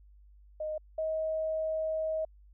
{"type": "tone pair in turn", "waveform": "sine", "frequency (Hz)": [618, 633.2], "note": ["D#5", "D#5"], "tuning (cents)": [-12, 30], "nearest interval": "unison", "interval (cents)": 42, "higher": "second", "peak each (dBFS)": [-32, -29], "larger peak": "second", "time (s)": [[0.6, 0.78], [0.98, 2.25]], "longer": "second", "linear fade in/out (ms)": 5, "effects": ["added 50 Hz sine -54 dBFS peak until 2.53 s"]}